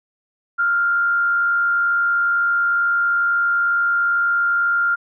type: tone with frequency modulation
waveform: sine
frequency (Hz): 1396.9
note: F6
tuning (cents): 0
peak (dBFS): -15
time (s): 0.58-4.96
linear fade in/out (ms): 20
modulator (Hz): 71.6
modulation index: 0.34
effects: none